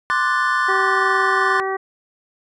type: chord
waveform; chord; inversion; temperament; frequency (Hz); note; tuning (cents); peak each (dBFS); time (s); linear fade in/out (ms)
triangle; D dominant seventh; third; equal; 1046.5 / 1174.7 / 1480 / 1760; C6 / D6 / F#6 / A6; 0 / 0 / 0 / 0; -20; 0.1-1.6; 0
type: harmonic tone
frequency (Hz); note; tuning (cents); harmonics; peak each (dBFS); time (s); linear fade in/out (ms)
384.1; G4; -35; 1 / 2 / 3 / 4 / 5; -23 / -26 / -27 / -33 / -29; 0.68-1.77; 10
effects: resampled to 22050 Hz